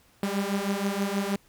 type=beating tone pair; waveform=sawtooth; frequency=196 / 202.3 Hz; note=G3 / G#3; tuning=0 / -45 cents; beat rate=6.3 Hz; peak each=-25 dBFS; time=0.23-1.36 s; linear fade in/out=2 ms; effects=pink hiss -61 dBFS RMS until 1.48 s